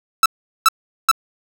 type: tone bursts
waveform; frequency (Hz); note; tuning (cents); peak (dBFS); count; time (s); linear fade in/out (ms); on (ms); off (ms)
45% pulse; 1318.5; E6; 0; -8; 3; 0.23-1.114; 2; 28; 400
effects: none